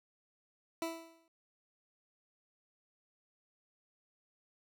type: tone with exponential decay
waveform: 20% pulse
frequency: 329.6 Hz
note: E4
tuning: in tune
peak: -28 dBFS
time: 0.82-1.28 s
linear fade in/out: 1 ms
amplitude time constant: 98 ms
effects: none